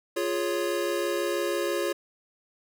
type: chord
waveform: square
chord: Db major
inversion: first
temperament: equal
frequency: 349.2 / 415.3 / 554.4 Hz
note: F4 / Ab4 / Db5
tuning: 0 / 0 / 0 cents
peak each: -30 / -32 / -31 dBFS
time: 0.16-1.93 s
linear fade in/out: 10 ms
effects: none